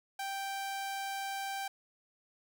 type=tone; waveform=sawtooth; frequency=784 Hz; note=G5; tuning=in tune; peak=-32 dBFS; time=0.19-1.68 s; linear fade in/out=5 ms; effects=none